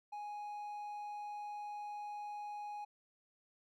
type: tone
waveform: triangle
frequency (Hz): 830.6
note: G#5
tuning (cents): 0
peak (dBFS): -40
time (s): 0.12-2.85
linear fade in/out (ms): 10
effects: none